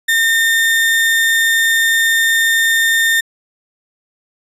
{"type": "tone", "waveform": "35% pulse", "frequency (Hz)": 1817, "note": "A#6", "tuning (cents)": -45, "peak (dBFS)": -9, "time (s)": [0.08, 3.21], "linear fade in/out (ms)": 10, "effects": ["resampled to 32000 Hz"]}